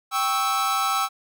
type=chord; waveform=45% pulse; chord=C# diminished; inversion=second; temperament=equal with one note detuned; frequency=784 / 1108.7 / 1309.4 Hz; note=G5 / C#6 / E6; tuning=0 / 0 / -12 cents; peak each=-27 / -28 / -23 dBFS; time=0.11-1.09 s; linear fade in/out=50 ms; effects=none